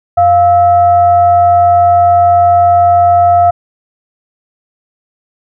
sine tone with frequency modulation, 698.5 Hz, F5, in tune, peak -4 dBFS, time 0.17-3.51 s, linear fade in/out 10 ms, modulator 606 Hz, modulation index 0.35, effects none

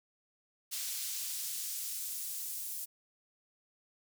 pink noise with high-pass filter sweep, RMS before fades -39 dBFS, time 0.71-2.86 s, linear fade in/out 20 ms, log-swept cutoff 4300 to 9300 Hz, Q 0.71, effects none

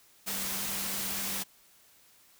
sine tone in noise, 196 Hz, G3, in tune, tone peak -45 dBFS, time 0.26-1.44 s, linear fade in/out 20 ms, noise white, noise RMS -34 dBFS, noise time 0.26-1.44 s, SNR -14 dB, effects white hiss -61 dBFS RMS until 2.39 s

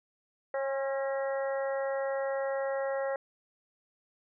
harmonic tone with a mistuned harmonic, 272 Hz, C#4, 33 cents flat, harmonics 2 / 3 / 4 / 5 / 6 / 7, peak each -30 / -39 / -45 / -44 / -46 / -43 dBFS, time 0.54-3.16 s, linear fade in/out 2 ms, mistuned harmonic 4, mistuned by -22 cents, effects none

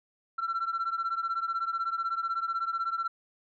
sine beating tone pair, 1346 / 1362 Hz, E6 / F6, +36 / -44 cents, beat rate 16 Hz, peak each -29 / -31 dBFS, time 0.38-3.08 s, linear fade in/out 10 ms, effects tanh soft clip ceiling -25 dBFS

